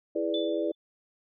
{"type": "chord", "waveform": "sine", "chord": "E dominant seventh", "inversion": "none", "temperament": "equal", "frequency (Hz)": [329.6, 415.3, 493.9, 587.3], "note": ["E4", "G#4", "B4", "D5"], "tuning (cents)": [0, 0, 0, 0], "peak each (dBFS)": [-30, -33, -34, -31], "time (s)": [0.15, 0.72], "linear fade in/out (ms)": 10}
{"type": "tone with exponential decay", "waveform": "sine", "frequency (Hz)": 3494, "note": "A7", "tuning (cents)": -13, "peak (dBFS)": -30, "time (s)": [0.34, 0.75], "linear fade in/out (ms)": 2, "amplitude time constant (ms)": 88}
{"effects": []}